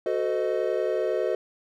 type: chord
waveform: triangle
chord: F# diminished seventh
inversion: none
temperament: equal with one note detuned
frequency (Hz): 370 / 440 / 511.6 / 622.3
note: F#4 / A4 / C5 / Eb5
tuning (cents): 0 / 0 / -39 / 0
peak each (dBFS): -27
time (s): 0.06-1.35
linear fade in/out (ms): 2
effects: none